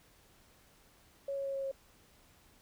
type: tone with pitch steps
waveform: sine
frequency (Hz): 554.4 / 551.2 / 548 / 544.9 / 541.7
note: C#5 / C#5 / C#5 / C#5 / C#5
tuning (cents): 0 / -10 / -20 / -30 / -40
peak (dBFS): -34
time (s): 1.28-1.715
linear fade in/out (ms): 5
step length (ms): 87
effects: pink hiss -64 dBFS RMS until 2.61 s